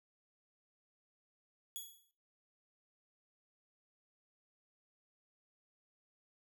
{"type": "tone with exponential decay", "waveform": "5% pulse", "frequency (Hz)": 3365, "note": "G#7", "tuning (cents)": 22, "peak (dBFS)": -32, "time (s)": [1.76, 2.11], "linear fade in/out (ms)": 0, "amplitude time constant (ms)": 74, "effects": ["noise-tail reverb RT60 0.5 s tail -20 dB re dry"]}